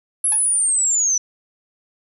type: linear sweep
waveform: sine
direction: down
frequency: 11000 to 5890 Hz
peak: -15 dBFS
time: 0.24-1.18 s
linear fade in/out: 5 ms
type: tone with exponential decay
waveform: sawtooth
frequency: 853 Hz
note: G#5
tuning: 46 cents sharp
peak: -24 dBFS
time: 0.32-0.44 s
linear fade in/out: 1 ms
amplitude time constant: 24 ms
effects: none